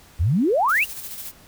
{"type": "exponential sweep", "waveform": "sine", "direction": "up", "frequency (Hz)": [71.2, 2960], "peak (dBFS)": -16, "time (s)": [0.19, 0.85], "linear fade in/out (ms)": 20}
{"type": "noise with tremolo", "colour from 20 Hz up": "blue", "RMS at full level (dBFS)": -33, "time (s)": [0.68, 1.32], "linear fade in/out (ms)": 20, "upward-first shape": "square", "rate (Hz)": 14, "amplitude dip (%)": 40}
{"effects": ["pink hiss -50 dBFS RMS until 1.47 s"]}